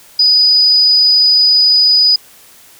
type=tone; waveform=sine; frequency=4963 Hz; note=D#8; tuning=5 cents flat; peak=-6 dBFS; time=0.19-2.16 s; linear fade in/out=5 ms; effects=white hiss -42 dBFS RMS until 2.79 s